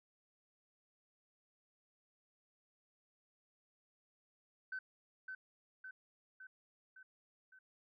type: tone with echo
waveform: sine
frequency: 1524 Hz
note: G6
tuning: 49 cents flat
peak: -39 dBFS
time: 4.72-4.79 s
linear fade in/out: 5 ms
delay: 560 ms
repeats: 5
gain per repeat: -4 dB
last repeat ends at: 7.59 s
effects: tanh soft clip ceiling -36 dBFS